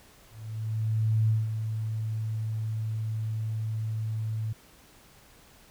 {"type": "tone with ADSR envelope", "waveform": "sine", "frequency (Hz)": 110, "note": "A2", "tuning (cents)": 0, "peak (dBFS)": -20, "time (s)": [0.3, 4.53], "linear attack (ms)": 990, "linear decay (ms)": 180, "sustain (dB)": -8, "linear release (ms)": 7, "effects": ["pink hiss -56 dBFS RMS until 5.7 s"]}